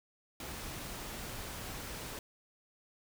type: noise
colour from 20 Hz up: pink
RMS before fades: -43 dBFS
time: 0.4-2.19 s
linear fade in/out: 2 ms
effects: none